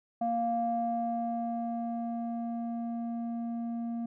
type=tone with low-pass filter sweep; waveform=square; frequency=233.1 Hz; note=A#3; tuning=in tune; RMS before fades=-33 dBFS; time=0.21-4.06 s; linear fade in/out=5 ms; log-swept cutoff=720 to 470 Hz; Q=6.3; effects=none